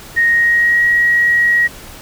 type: tone with pitch glide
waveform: sine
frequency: 1864.7 to 1901.7 Hz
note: A#6 to A#6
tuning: 0 to +34 cents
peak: -9 dBFS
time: 0.16-1.68 s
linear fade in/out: 20 ms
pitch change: +34 cents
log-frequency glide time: 0.26-0.84 s
effects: pink hiss -35 dBFS RMS until 2.01 s